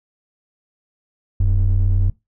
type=ring-modulated tone; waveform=triangle; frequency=64.3 Hz; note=C2; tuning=30 cents flat; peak=-7 dBFS; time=1.4-2.1 s; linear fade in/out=5 ms; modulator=29.8 Hz; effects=noise-tail reverb RT60 0.2 s tail -23 dB re dry + tanh soft clip ceiling -7 dBFS